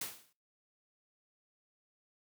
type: noise with exponential decay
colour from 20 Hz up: white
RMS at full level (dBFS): -36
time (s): 0.01-0.33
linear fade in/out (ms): 5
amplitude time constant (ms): 68
effects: noise-tail reverb RT60 0.3 s tail -21 dB re dry + high-pass 100 Hz 12 dB/octave